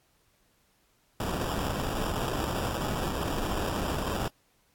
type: noise with sample-and-hold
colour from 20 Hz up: pink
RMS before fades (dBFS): -31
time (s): 1.2-4.28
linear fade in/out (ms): 2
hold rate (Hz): 2100
effects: pink hiss -68 dBFS RMS until 4.74 s + AAC 64 kbps